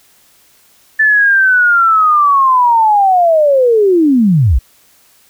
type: linear sweep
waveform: sine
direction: down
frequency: 1760 to 48.61 Hz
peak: -6 dBFS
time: 0.99-4.59 s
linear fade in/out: 10 ms
effects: white hiss -49 dBFS RMS until 5.29 s